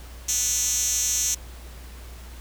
5% pulse tone with high-pass filter, 246.9 Hz, B3, in tune, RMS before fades -24 dBFS, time 0.28-1.35 s, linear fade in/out 10 ms, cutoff 5800 Hz, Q 5.6, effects added 60 Hz sine -39 dBFS peak until 2.4 s + pink hiss -47 dBFS RMS until 2.4 s

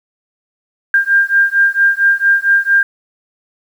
sine beating tone pair, 1596 / 1600.4 Hz, G6 / G6, +31 / +35 cents, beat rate 4.4 Hz, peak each -12 dBFS, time 0.94-2.83 s, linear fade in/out 2 ms, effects 7-bit

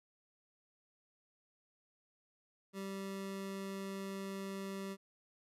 25% pulse tone, 194.8 Hz, G3, 11 cents flat, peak -37 dBFS, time 2.73-4.97 s, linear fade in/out 50 ms, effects resampled to 32000 Hz

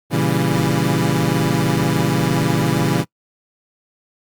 25% pulse chord, A# diminished seventh, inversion none, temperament equal, 116.54 / 138.59 / 164.81 / 196 Hz, A#2 / C#3 / E3 / G3, 0 / 0 / 0 / 0 cents, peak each -19 / -16 / -16 / -20 dBFS, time 0.1-3.05 s, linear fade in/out 50 ms, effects noise-tail reverb RT60 0.1 s tail -24 dB re dry + Opus 32 kbps

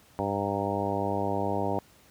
harmonic tone with a mistuned harmonic, 99.7 Hz, G2, 30 cents sharp, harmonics 1 / 2 / 3 / 4 / 5 / 6 / 7 / 8 / 9, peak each -35 / -35 / -35 / -35 / -35 / -35 / -35 / -35 / -35 dBFS, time 0.19-1.79 s, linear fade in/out 0 ms, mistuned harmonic 9, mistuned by +60 cents, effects pink hiss -58 dBFS RMS until 2.1 s + high-pass 60 Hz 12 dB/octave

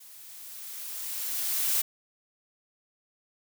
blue noise with level ramp, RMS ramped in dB -50 to -25 dBFS, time 0-1.82 s, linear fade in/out 10 ms, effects none

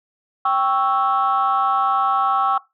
sine chord, C# diminished, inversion second, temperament equal, 784 / 1108.7 / 1318.5 Hz, G5 / C#6 / E6, 0 / 0 / 0 cents, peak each -19 dBFS, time 0.45-2.58 s, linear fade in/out 5 ms, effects noise-tail reverb RT60 0.2 s tail -19 dB re dry + tanh soft clip ceiling -9 dBFS

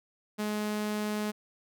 sawtooth tone, 210.9 Hz, G#3, 27 cents sharp, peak -26 dBFS, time 0.38-1.32 s, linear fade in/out 20 ms, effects none

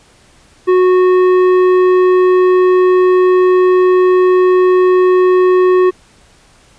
sine tone with tanh clipping, 367.1 Hz, F#4, 14 cents flat, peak -8 dBFS, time 0.67-5.91 s, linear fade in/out 20 ms, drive 11 dB, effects pink hiss -47 dBFS RMS until 6.78 s + resampled to 22050 Hz

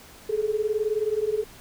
sine beating tone pair, 417.2 / 436.2 Hz, G#4 / A4, +8 / -15 cents, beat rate 19 Hz, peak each -26 / -25 dBFS, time 0.29-1.44 s, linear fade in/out 10 ms, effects pink hiss -48 dBFS RMS until 1.6 s

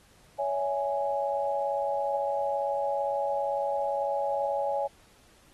sine chord, C# minor, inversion none, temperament equal with one note detuned, 561.5 / 659.3 / 830.6 Hz, C#5 / E5 / G#5, +22 / 0 / 0 cents, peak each -29 / -34 / -30 dBFS, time 0.38-4.88 s, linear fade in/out 20 ms, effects pink hiss -60 dBFS RMS until 5.53 s + AAC 32 kbps

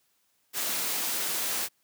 white high-pass noise, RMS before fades -30 dBFS, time 0.53-1.69 s, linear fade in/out 50 ms, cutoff 190 Hz, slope 12 dB/octave, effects white hiss -71 dBFS RMS until 1.83 s + high-pass 80 Hz 12 dB/octave

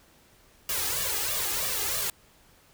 white noise with flanger, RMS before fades -29 dBFS, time 0.69-2.1 s, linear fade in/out 2 ms, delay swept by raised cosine 1.7 to 2.46 ms, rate 3.1 Hz, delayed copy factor +1, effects pink hiss -59 dBFS RMS until 2.73 s

